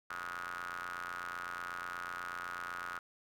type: ring-modulated tone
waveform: sawtooth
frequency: 88.1 Hz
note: F2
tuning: 16 cents sharp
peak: -33 dBFS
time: 0.1-2.99 s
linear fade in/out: 5 ms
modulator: 1350 Hz
effects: none